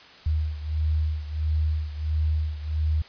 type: beating tone pair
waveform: sine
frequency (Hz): 76.9 / 78.4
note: D#2 / D#2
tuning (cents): -20 / +14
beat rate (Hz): 1.5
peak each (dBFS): -24 / -28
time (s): 0.26-3.02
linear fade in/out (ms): 5
effects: white hiss -48 dBFS RMS until 3.08 s + resampled to 11025 Hz